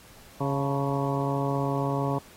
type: harmonic tone with a mistuned harmonic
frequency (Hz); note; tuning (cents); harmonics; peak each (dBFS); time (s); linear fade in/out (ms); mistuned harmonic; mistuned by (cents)
138.59; C#3; 0; 1 / 2 / 3 / 4 / 5 / 6 / 7 / 8; -28 / -31 / -33 / -34 / -35 / -36 / -36 / -37; 0.4-2.19; 10; 6; +81
effects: pink hiss -52 dBFS RMS until 2.36 s + AAC 48 kbps